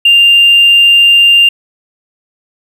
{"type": "tone with hard clipping", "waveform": "sine", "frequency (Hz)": 2794, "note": "F7", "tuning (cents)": 0, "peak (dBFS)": -3, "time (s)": [0.05, 1.49], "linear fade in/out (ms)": 5, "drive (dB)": 1, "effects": []}